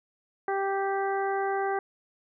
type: harmonic tone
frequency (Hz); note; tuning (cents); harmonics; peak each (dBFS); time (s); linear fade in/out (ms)
391.8; G4; -1; 1 / 2 / 3 / 4 / 5; -29 / -29 / -37 / -36 / -41; 0.48-1.79; 2
effects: none